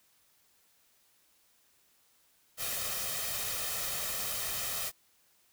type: noise with comb filter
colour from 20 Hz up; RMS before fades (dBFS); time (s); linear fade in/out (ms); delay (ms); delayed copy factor
white; -35; 2.57-4.92; 50; 1.6; +0.6
effects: white hiss -68 dBFS RMS until 5.52 s